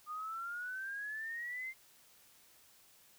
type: exponential sweep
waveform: sine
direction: up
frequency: 1212 to 2108 Hz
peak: -39 dBFS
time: 0.06-1.74 s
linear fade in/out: 50 ms
effects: white hiss -64 dBFS RMS until 3.18 s